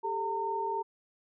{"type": "tone cluster", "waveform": "sine", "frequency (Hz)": [397, 440.3, 913], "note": ["G4", "A4", "A#5"], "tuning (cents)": [22, 1, -36], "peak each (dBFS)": [-36, -39, -31], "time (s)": [0.03, 0.83], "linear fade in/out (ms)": 20, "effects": []}